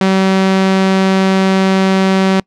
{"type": "tone", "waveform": "sawtooth", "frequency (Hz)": 190.9, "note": "G3", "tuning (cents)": -46, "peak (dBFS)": -5, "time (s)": [0.01, 2.4], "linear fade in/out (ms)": 2, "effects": ["noise-tail reverb RT60 0.1 s tail -26 dB re dry", "low-pass 5000 Hz 12 dB/octave"]}